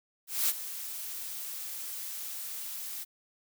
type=noise with ADSR envelope; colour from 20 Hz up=blue; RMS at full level=-26 dBFS; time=0.27-3.05 s; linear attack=220 ms; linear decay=33 ms; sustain=-13 dB; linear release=26 ms; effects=none